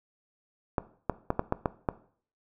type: clicks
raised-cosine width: 1 ms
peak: -11 dBFS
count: 7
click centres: 0.782 / 1.097 / 1.304 / 1.394 / 1.524 / 1.658 / 1.888 s
effects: noise-tail reverb RT60 0.5 s tail -17 dB re dry